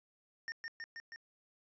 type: tone with echo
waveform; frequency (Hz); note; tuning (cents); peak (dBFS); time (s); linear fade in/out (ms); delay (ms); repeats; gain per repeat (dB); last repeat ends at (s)
square; 1825; A#6; -37; -39; 0.48-0.52; 0; 160; 4; -2; 1.16
effects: resampled to 16000 Hz